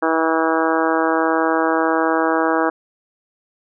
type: harmonic tone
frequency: 161.7 Hz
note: E3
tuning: 33 cents flat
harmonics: 2 / 3 / 4 / 5 / 6 / 7 / 8 / 9 / 10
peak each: -20 / -22 / -23 / -24 / -25 / -25 / -26 / -27 / -27 dBFS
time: 0.02-2.7 s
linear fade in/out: 10 ms
effects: none